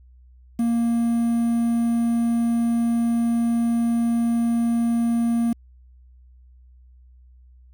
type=tone with quantisation; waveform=triangle; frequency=233.2 Hz; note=A#3; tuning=1 cent sharp; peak=-16 dBFS; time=0.59-5.53 s; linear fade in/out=5 ms; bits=7; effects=added 62 Hz sine -47 dBFS peak until 7.73 s